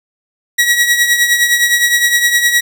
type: tone with tremolo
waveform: sawtooth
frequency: 1917 Hz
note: A#6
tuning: 48 cents sharp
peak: -3 dBFS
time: 0.58-2.61 s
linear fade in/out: 10 ms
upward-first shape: triangle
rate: 9.7 Hz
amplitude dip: 65%
effects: none